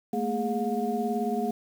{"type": "tone cluster", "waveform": "sine", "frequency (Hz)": [216.1, 234.4, 415.3, 715], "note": ["A3", "A#3", "G#4", "F5"], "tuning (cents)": [-31, 10, 0, 41], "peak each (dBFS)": -31, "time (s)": [0.13, 1.51], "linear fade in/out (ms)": 5, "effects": ["8-bit"]}